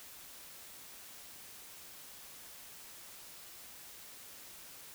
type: silence
effects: white hiss -52 dBFS RMS until 4.94 s